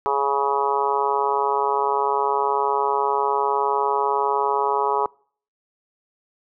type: harmonic tone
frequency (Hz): 139.7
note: C#3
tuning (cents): +14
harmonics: 3 / 4 / 5 / 6 / 7 / 8 / 9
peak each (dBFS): -24 / -33 / -32 / -24 / -24 / -27 / -30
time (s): 0.06-5.06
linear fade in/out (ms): 0
effects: noise-tail reverb RT60 0.5 s tail -25 dB re dry